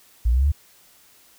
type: exponential sweep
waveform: sine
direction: up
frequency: 55 to 76.6 Hz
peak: -15 dBFS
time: 0.25-0.52 s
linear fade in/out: 10 ms
effects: white hiss -54 dBFS RMS until 1.38 s